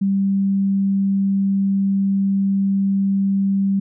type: tone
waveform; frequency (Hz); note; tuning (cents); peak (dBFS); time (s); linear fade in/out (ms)
sine; 196; G3; 0; -15; 0.01-3.8; 10
effects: none